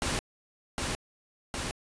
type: noise with echo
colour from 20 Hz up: pink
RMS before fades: -30 dBFS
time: 0.02-0.19 s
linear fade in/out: 0 ms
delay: 760 ms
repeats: 2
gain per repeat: -2 dB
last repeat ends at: 1.71 s
effects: resampled to 22050 Hz